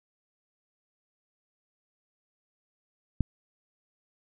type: click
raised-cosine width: 5 ms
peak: -12 dBFS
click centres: 3.207 s
effects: none